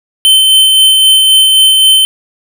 square tone with tremolo, 3080 Hz, G7, 31 cents flat, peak -3 dBFS, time 0.25-2.05 s, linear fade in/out 0 ms, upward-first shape sine, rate 3.8 Hz, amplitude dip 25%, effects none

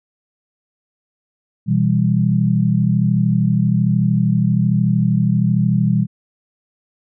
sine chord, E minor, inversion second, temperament just, 123.61 / 164.81 / 197.78 Hz, B2 / E3 / G3, +2 / 0 / +16 cents, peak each -17 dBFS, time 1.66-6.07 s, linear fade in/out 50 ms, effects none

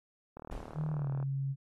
click train, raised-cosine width 1 ms, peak -31 dBFS, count 34, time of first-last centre 0.37-1.227 s, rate 38.5 Hz
brown noise with exponential decay, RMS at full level -41 dBFS, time 0.51-1.3 s, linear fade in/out 5 ms, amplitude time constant 170 ms
sine tone with pitch glide, 153.4 to 136.66 Hz, D#3 to C#3, -24 to -24 cents, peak -31 dBFS, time 0.74-1.56 s, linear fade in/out 50 ms, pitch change -200 cents, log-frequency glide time 0.92-1.1 s
effects AAC 32 kbps

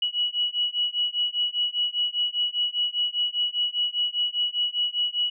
sine beating tone pair, 2926 / 2931 Hz, F#7 / F#7, -20 / -17 cents, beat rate 5 Hz, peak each -26 dBFS, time 0.02-5.3 s, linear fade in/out 5 ms, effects none

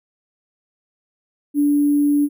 sine tone with sample-and-hold, 290 Hz, D4, 22 cents flat, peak -13 dBFS, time 1.54-2.29 s, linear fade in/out 50 ms, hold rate 11025 Hz, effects none

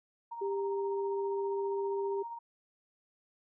sine tone with tremolo, 932.3 Hz, A#5, in tune, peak -37 dBFS, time 0.31-2.39 s, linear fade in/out 10 ms, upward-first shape triangle, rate 15 Hz, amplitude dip 50%
sine tone, 395.8 Hz, G4, 17 cents sharp, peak -31 dBFS, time 0.41-2.23 s, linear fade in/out 10 ms
effects none

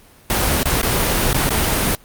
pink noise with dropouts, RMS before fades -17 dBFS, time 0.3-1.95 s, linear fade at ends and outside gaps 1 ms, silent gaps 0.631-0.656 / 0.816-0.83 / 1.33-1.344 / 1.492-1.505 s, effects pink hiss -48 dBFS RMS until 2.04 s + Opus 32 kbps

